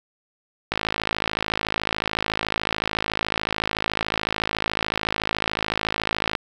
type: click train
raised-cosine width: 0.3 ms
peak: -6 dBFS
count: 304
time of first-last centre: 0.72-6.352 s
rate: 53.8 Hz
effects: 7-bit